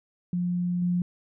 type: tone with level steps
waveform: sine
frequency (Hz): 177.1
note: F3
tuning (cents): +24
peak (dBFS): -24 / -22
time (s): 0.33-1.02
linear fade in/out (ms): 2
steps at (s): 0.82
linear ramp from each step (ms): 2
effects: none